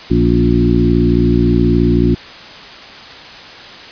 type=harmonic tone with a mistuned harmonic; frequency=58.8 Hz; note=A#1; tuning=16 cents sharp; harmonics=1 / 2 / 3 / 4 / 5 / 6; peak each=-16 / -16 / -16 / -16 / -16 / -16 dBFS; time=0.1-2.15 s; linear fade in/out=10 ms; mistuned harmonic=5; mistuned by=-28 cents; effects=white hiss -33 dBFS RMS until 3.91 s + resampled to 11025 Hz